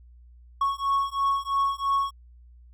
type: beating tone pair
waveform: triangle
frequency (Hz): 1104 / 1107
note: C#6 / C#6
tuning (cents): -7 / -3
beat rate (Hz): 3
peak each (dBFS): -24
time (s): 0.61-2.11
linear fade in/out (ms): 5
effects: added 60 Hz sine -48 dBFS peak until 2.73 s